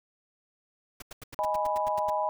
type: noise bursts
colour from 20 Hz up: pink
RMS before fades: -42 dBFS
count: 11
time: 1-2.102 s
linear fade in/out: 5 ms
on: 22 ms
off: 86 ms
type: chord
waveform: sine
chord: G# minor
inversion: second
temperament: equal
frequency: 622.3 / 830.6 / 987.8 Hz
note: D#5 / G#5 / B5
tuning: 0 / 0 / 0 cents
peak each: -30 dBFS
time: 1.39-2.29 s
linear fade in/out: 0 ms
effects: none